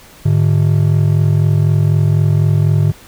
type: ring-modulated tone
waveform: triangle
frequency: 126.6 Hz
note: B2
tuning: 43 cents sharp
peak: -4 dBFS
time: 0.25-2.92 s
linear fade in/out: 10 ms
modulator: 22 Hz
effects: pink hiss -41 dBFS RMS until 3.07 s